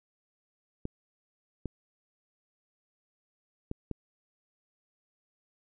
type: clicks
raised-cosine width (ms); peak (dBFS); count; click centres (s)
3; -21; 4; 0.854 / 1.657 / 3.714 / 3.913
effects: none